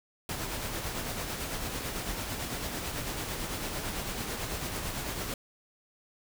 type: noise with tremolo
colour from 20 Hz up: pink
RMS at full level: -34 dBFS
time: 0.29-5.34 s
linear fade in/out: 2 ms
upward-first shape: sine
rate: 9 Hz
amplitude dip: 35%
effects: none